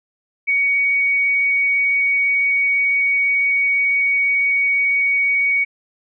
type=tone with vibrato; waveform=sine; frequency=2244 Hz; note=C#7; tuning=21 cents sharp; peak=-14 dBFS; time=0.47-5.65 s; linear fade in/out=20 ms; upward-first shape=triangle; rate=18 Hz; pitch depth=10 cents each way; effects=none